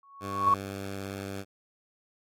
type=tone with exponential growth; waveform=sine; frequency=1108.7 Hz; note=C#6; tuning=in tune; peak=-17 dBFS; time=0.03-0.54 s; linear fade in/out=2 ms; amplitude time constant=110 ms
type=tone; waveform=10% pulse; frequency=98 Hz; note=G2; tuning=in tune; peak=-27 dBFS; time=0.2-1.45 s; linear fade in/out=50 ms
effects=AAC 48 kbps